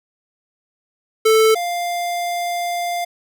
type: tone pair in turn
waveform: square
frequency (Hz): 440.2 / 698.8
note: A4 / F5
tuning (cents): +1 / +1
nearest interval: minor sixth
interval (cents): 800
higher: second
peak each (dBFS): -11 / -21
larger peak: first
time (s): 1.25-1.55 / 1.55-3.05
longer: second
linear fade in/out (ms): 10
effects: none